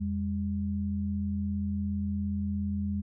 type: tone pair together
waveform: sine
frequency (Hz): 85 / 202.2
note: F2 / G#3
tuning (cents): -46 / -46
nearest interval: octave + minor third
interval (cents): 1500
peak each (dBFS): -32 / -30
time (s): 0-3.02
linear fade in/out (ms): 20
effects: none